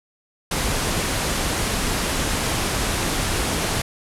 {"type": "low-pass noise", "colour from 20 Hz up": "pink", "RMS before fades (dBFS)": -23, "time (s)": [0.51, 3.82], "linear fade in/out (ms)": 5, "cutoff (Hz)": 12000, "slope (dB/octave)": 48, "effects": []}